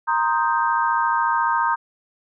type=chord; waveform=sine; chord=C minor seventh; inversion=third; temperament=equal; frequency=932.3 / 1046.5 / 1244.5 / 1568 Hz; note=Bb5 / C6 / Eb6 / G6; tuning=0 / 0 / 0 / 0 cents; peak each=-20 / -25 / -24 / -25 dBFS; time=0.07-1.76 s; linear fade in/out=20 ms; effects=none